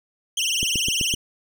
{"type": "tone with vibrato", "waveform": "25% pulse", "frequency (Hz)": 2951, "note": "F#7", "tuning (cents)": -5, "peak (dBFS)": -17, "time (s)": [0.37, 1.15], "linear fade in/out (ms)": 5, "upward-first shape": "triangle", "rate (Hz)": 20, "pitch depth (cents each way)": 200}
{"type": "click train", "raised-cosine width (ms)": 3, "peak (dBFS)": -16, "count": 5, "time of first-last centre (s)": [0.63, 1.14], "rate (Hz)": 7.85}
{"effects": []}